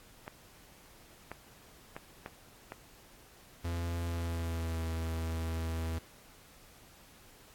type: clicks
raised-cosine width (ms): 0.5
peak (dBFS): -26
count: 5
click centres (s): 0.279 / 1.316 / 1.965 / 2.261 / 2.721
type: tone with pitch glide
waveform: 45% pulse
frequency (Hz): 85.2 to 81.68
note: F2 to E2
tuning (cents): -42 to -15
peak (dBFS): -33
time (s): 3.64-5.99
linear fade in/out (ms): 10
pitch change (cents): -73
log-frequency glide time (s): 4.05-4.85
effects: pink hiss -58 dBFS RMS until 7.54 s + AAC 64 kbps